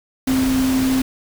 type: tone in noise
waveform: sine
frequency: 261.6 Hz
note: C4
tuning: in tune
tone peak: -15 dBFS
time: 0.27-1.02 s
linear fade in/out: 5 ms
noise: pink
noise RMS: -26 dBFS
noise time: 0.27-1.02 s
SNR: +8 dB
effects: none